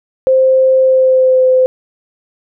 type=tone with pitch glide; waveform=sine; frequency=523.3 to 514.3 Hz; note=C5 to C5; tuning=0 to -30 cents; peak=-6 dBFS; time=0.27-1.66 s; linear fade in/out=0 ms; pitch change=-30 cents; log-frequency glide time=0.8-1.45 s; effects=none